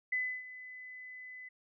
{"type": "tone with ADSR envelope", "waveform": "sine", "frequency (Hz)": 2010, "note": "B6", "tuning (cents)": 30, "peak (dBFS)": -29, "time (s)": [0.12, 1.49], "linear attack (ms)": 7, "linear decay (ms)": 300, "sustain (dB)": -16, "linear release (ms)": 11, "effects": []}